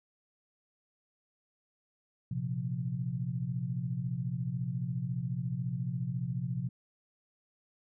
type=chord; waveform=sine; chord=Bb suspended second; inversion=none; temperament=equal; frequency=116.54 / 130.81 / 174.61 Hz; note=Bb2 / C3 / F3; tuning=0 / 0 / 0 cents; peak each=-38 / -34 / -37 dBFS; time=2.31-6.69 s; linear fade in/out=5 ms; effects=none